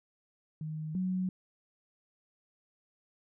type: tone pair in turn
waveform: sine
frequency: 155.56 / 184.99 Hz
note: D#3 / F#3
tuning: 0 / 0 cents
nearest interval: minor third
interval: 300 cents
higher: second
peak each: -35 / -29 dBFS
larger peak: second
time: 0.61-0.95 / 0.95-1.29 s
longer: neither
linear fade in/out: 2 ms
effects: none